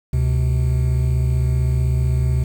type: tone pair together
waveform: triangle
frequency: 71.39 / 127.2 Hz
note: D2 / C3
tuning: -48 / -48 cents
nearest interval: minor seventh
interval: 1000 cents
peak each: -16 dBFS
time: 0.13-2.44 s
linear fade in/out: 5 ms
effects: 7-bit

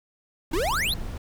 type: noise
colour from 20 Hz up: brown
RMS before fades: -32 dBFS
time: 0.51-1.18 s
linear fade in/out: 5 ms
type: exponential sweep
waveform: square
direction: up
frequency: 293.7 to 4354 Hz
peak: -24 dBFS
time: 0.53-0.94 s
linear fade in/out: 5 ms
effects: none

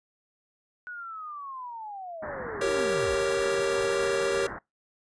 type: linear sweep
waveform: sine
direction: down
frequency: 1480 to 43.92 Hz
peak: -36 dBFS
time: 0.87-3.15 s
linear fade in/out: 0 ms
type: low-pass noise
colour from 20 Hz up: white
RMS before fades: -38 dBFS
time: 2.22-4.59 s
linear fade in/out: 10 ms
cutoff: 1900 Hz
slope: 96 dB/octave
type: chord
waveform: square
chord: G diminished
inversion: none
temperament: equal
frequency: 392 / 466.2 / 554.4 Hz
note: G4 / Bb4 / Db5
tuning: 0 / 0 / 0 cents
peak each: -29 / -30 / -30 dBFS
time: 2.61-4.47 s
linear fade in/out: 5 ms
effects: noise-tail reverb RT60 0.2 s tail -24 dB re dry + resampled to 22050 Hz

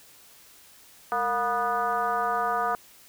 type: tone with frequency modulation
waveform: sine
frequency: 971 Hz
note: B5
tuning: 30 cents flat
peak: -23 dBFS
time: 1.12-2.75 s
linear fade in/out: 0 ms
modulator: 255 Hz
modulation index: 1.7
effects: white hiss -53 dBFS RMS until 3.08 s

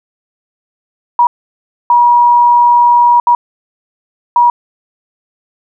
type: tone bursts at uneven times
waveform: sine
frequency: 960 Hz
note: B5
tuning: 49 cents flat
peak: -4 dBFS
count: 4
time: 1.19-1.27 / 1.9-3.2 / 3.27-3.35 / 4.36-4.5 s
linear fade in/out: 2 ms
effects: none

